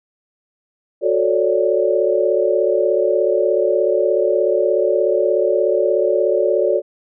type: chord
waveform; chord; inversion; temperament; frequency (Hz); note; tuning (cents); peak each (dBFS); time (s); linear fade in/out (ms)
sine; D major seventh; first; just; 367.1 / 440.5 / 550.6 / 587.3; F#4 / A4 / C#5 / D5; -14 / +2 / -12 / 0; -19; 1.01-6.82; 50
effects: none